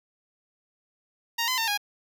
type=tone with pitch steps; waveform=10% pulse; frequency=931 / 1020 / 907 / 822 Hz; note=A#5 / C6 / A#5 / G#5; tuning=-2 / -44 / -48 / -18 cents; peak=-16 dBFS; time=1.38-1.776 s; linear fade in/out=10 ms; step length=99 ms; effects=none